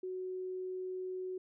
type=tone; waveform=sine; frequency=370.5 Hz; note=F#4; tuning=2 cents sharp; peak=-37 dBFS; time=0.03-1.38 s; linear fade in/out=5 ms; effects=none